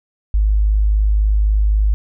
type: tone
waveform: sine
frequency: 51.91 Hz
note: G#1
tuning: in tune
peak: -11 dBFS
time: 0.34-1.94 s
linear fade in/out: 0 ms
effects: none